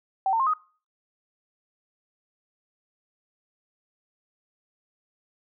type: tone with pitch steps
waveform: sine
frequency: 770 / 905.2 / 1064.1 / 1250.9 Hz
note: G5 / A5 / C6 / D#6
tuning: -31 / +49 / +29 / +9 cents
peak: -20 dBFS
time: 0.26-0.536 s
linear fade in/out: 2 ms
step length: 69 ms
effects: noise-tail reverb RT60 0.4 s tail -23 dB re dry